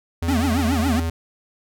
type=tone with pitch glide; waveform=square; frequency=84.1 to 82.42 Hz; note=E2 to E2; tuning=+35 to 0 cents; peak=-22 dBFS; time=0.22-1.1 s; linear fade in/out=5 ms; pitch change=-35 cents; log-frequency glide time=0.54-0.8 s
type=tone with vibrato; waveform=square; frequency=248.7 Hz; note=B3; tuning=12 cents sharp; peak=-20 dBFS; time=0.28-1 s; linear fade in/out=5 ms; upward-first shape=triangle; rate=7.2 Hz; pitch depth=290 cents each way
effects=none